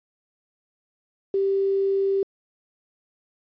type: tone with quantisation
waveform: sine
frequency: 391.3 Hz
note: G4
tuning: 3 cents flat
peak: -19 dBFS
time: 1.34-2.23 s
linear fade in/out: 2 ms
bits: 8
effects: resampled to 11025 Hz